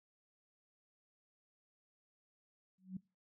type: tone with exponential growth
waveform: sine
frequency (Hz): 187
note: F#3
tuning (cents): +19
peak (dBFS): -37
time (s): 2.78-2.97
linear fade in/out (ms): 5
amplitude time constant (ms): 41
effects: noise-tail reverb RT60 0.3 s tail -23 dB re dry